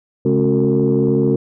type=tone cluster; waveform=sine; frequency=137.4 / 210.6 / 272.7 / 366.2 / 453.8 Hz; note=C#3 / G#3 / C#4 / F#4 / A#4; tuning=-15 / +24 / -28 / -18 / -47 cents; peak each=-18 dBFS; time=0.25-1.36 s; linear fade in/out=5 ms; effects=tanh soft clip ceiling -5 dBFS